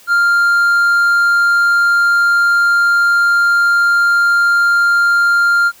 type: tone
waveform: triangle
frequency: 1396.9 Hz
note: F6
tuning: in tune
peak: -7 dBFS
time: 0.07-5.72 s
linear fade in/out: 50 ms
effects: white hiss -44 dBFS RMS until 5.8 s